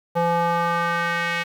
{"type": "tone with band-pass filter sweep", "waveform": "square", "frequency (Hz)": 170.5, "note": "F3", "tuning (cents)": -41, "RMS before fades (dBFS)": -22, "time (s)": [0.15, 1.44], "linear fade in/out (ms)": 20, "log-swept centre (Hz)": [700, 2200], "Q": 2, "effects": ["8-bit"]}